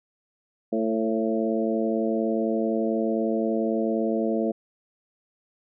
harmonic tone with a mistuned harmonic, 111.4 Hz, A2, 22 cents sharp, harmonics 2 / 3 / 4 / 5 / 6, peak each -26 / -28 / -29 / -30 / -31 dBFS, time 0.72-4.52 s, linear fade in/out 10 ms, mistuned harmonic 5, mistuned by -23 cents, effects none

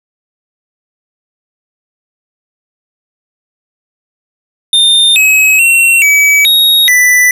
square tone with pitch steps, 3625 / 2556 / 2723 / 2285 / 3763 / 1985 Hz, A#7 / D#7 / F7 / D7 / A#7 / B6, -49 / +46 / -44 / -48 / +16 / +8 cents, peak -5 dBFS, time 4.73-7.31 s, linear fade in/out 2 ms, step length 430 ms, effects none

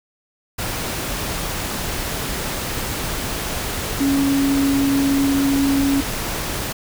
sine tone in noise, 276.6 Hz, C#4, 4 cents flat, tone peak -15 dBFS, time 4-6.01 s, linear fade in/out 10 ms, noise pink, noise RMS -25 dBFS, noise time 0.58-6.73 s, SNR +7 dB, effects none

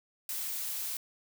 blue noise, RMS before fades -36 dBFS, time 0.29-0.97 s, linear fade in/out 2 ms, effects none

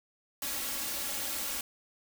white noise with comb filter, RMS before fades -35 dBFS, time 0.42-1.61 s, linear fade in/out 2 ms, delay 3.6 ms, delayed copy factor +0.7, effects none

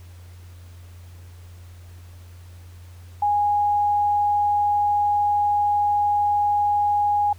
sine tone, 825 Hz, G#5, 12 cents flat, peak -17 dBFS, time 3.22-7.33 s, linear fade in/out 5 ms, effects added 88 Hz sine -40 dBFS peak until 7.38 s + pink hiss -54 dBFS RMS until 7.38 s

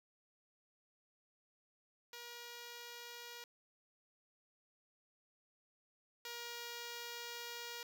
5% pulse tone pair in turn, 477 / 474.5 Hz, A#4 / A#4, +40 / +31 cents, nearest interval unison, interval 9 cents, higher first, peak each -37 / -33 dBFS, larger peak second, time 2.13-3.44 / 6.25-7.83 s, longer second, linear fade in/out 2 ms, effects none

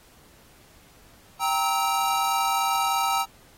square chord, E diminished, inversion first, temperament equal with one note detuned, 784 / 932.3 / 1296.6 Hz, G5 / Bb5 / E6, 0 / 0 / -29 cents, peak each -27 dBFS, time 1.39-3.26 s, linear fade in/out 50 ms, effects pink hiss -55 dBFS RMS until 3.57 s + AAC 48 kbps

